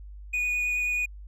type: tone with vibrato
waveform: triangle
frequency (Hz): 2465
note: D#7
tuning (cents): -17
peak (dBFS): -23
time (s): 0.33-1.06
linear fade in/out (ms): 10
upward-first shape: triangle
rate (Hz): 9.3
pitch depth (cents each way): 9
effects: added 50 Hz sine -40 dBFS peak until 1.27 s